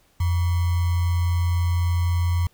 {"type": "tone with sample-and-hold", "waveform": "sine", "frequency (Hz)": 86.9, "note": "F2", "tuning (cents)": -8, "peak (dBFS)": -18, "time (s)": [0.2, 2.47], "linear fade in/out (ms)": 5, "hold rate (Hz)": 1050, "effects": ["pink hiss -61 dBFS RMS until 2.53 s"]}